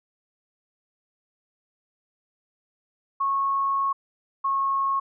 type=tone pair in turn; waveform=sine; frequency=1098 / 1092.1 Hz; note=C#6 / C#6; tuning=-17 / -26 cents; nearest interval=unison; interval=9 cents; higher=first; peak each=-21 dBFS; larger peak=neither; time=3.2-3.93 / 4.44-5 s; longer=first; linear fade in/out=10 ms; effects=none